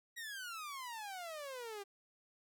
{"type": "exponential sweep", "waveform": "sawtooth", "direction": "down", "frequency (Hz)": [1927, 390.6], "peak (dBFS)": -40, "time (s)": [0.16, 1.84], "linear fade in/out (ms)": 20, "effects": []}